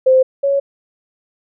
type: tone pair in turn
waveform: sine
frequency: 520 / 556.6 Hz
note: C5 / C#5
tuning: -11 / +7 cents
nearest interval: minor second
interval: 118 cents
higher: second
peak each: -7 / -12 dBFS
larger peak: first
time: 0.06-0.23 / 0.43-0.6 s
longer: neither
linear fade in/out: 10 ms
effects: none